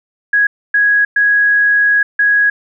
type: tone bursts at uneven times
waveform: sine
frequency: 1661.2 Hz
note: G#6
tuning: in tune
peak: -8 dBFS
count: 4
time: 0.33-0.47 / 0.74-1.05 / 1.16-2.03 / 2.19-2.5 s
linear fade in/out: 5 ms
effects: none